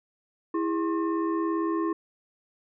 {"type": "tone with frequency modulation", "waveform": "sine", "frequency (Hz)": 329.6, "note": "E4", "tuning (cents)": 0, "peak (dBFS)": -24, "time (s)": [0.54, 1.93], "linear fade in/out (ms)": 5, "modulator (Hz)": 737, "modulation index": 0.83, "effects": []}